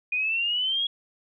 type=exponential sweep; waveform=sine; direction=up; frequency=2450 to 3334 Hz; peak=-23 dBFS; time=0.12-0.87 s; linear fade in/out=5 ms; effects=none